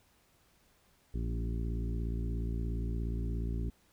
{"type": "harmonic tone with a mistuned harmonic", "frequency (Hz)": 57, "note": "A#1", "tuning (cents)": -38, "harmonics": [1, 2, 3, 4, 5, 6, 7], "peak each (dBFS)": [-33, -39, -43, -45, -47, -49, -50], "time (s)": [1.14, 3.7], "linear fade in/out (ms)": 5, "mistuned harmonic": 4, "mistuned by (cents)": 16, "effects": ["pink hiss -68 dBFS RMS until 3.92 s"]}